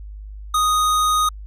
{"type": "tone", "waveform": "square", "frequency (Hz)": 1244.5, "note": "D#6", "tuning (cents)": 0, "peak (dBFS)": -16, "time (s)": [0.54, 1.29], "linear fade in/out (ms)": 5, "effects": ["added 51 Hz sine -32 dBFS peak until 1.46 s", "resampled to 32000 Hz"]}